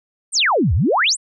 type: exponential two-way sweep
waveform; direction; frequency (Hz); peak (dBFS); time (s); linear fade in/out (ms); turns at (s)
sine; down then up; 9600 to 68.5 to 9600; -13; 0.32-1.17; 50; 0.74
effects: none